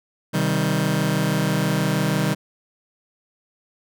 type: chord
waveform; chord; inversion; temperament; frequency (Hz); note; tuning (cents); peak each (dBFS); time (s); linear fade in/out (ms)
sawtooth; C minor; none; just; 130.81 / 156.98 / 196.22; C3 / Eb3 / G3; 0 / +16 / +2; -21 / -18 / -19; 0.33-2.35; 20
effects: none